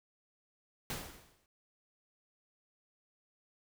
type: noise with exponential decay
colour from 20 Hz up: pink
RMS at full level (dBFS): -37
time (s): 0.9-1.46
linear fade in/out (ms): 1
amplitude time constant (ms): 120
effects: none